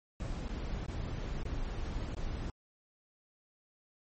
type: noise with dropouts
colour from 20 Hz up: brown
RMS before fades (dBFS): -37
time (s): 0.2-2.5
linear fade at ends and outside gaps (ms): 1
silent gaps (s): 0.484-0.491 / 0.863-0.883 / 1.432-1.453 / 2.149-2.168
effects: MP3 32 kbps